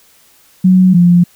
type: tone pair in turn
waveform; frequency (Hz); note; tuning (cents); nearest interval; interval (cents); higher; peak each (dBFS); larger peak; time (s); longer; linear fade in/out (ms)
sine; 185 / 175.07; F#3 / F3; 0 / +5; minor second; 95; first; -4; neither; 0.64-0.94 / 0.94-1.24; neither; 10
effects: white hiss -48 dBFS RMS until 1.35 s